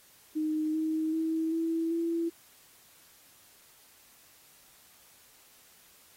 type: tone with pitch steps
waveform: sine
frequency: 309.8 / 315.8 / 321.8 / 328 / 334.3 Hz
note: D#4 / D#4 / E4 / E4 / E4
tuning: -7 / +26 / -42 / -9 / +24 cents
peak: -27 dBFS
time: 0.35-2.3 s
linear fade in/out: 20 ms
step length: 390 ms
effects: white hiss -59 dBFS RMS until 6.16 s + AAC 48 kbps